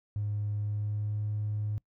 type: tone with pitch glide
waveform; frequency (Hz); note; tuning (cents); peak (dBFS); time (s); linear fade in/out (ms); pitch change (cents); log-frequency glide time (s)
triangle; 103.83 to 105.22; G#2 to G#2; 0 to +23; -26; 0.16-1.78; 0; +23; 0.52-1.24
effects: noise-tail reverb RT60 0.1 s tail -26 dB re dry + tanh soft clip ceiling -26 dBFS